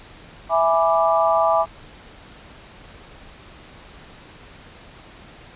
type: chord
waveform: sine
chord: E dominant seventh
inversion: none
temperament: equal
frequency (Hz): 659.3 / 830.6 / 987.8 / 1174.7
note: E5 / G#5 / B5 / D6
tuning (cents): 0 / 0 / 0 / 0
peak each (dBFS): -18 / -21 / -23 / -21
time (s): 0.49-1.66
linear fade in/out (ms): 50
effects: pink hiss -44 dBFS RMS until 5.55 s + resampled to 8000 Hz